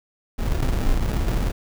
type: noise with sample-and-hold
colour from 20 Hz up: brown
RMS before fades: -21 dBFS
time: 0.38-1.52 s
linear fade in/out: 20 ms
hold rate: 1050 Hz
effects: none